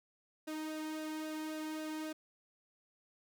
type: tone with flanger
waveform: sawtooth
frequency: 311.1 Hz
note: D#4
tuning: in tune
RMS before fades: -41 dBFS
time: 0.47-2.13 s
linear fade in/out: 10 ms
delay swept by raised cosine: 0.91 to 1.8 ms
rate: 3.7 Hz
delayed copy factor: -0.6
effects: none